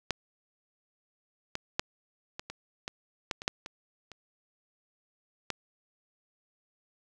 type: clicks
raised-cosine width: 0.2 ms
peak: -11 / -16 / -9 / -20 / -22 / -18 / -13 / -23 / -9 / -23 / -28 / -14 dBFS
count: 12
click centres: 0.107 / 1.554 / 1.795 / 2.395 / 2.5 / 2.879 / 3.312 / 3.419 / 3.479 / 3.661 / 4.117 / 5.503 s
effects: none